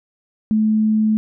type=tone; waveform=sine; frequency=216.5 Hz; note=A3; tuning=28 cents flat; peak=-13 dBFS; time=0.51-1.17 s; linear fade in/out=0 ms; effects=none